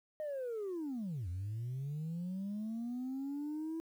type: linear two-way sweep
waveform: sine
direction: down then up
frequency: 622.3 to 84.4 to 328.9 Hz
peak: -35 dBFS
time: 0.2-3.8 s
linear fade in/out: 0 ms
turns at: 1.28 s
effects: tanh soft clip ceiling -35 dBFS + 11-bit